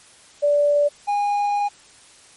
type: tone pair in turn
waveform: sine / triangle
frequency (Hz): 582 / 818.4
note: D5 / G#5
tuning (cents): -16 / -26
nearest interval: tritone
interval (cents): 590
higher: second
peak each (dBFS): -14 / -16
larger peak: first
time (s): 0.42-0.89 / 1.07-1.69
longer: second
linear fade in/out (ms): 20
effects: white hiss -49 dBFS RMS until 2.36 s + MP3 48 kbps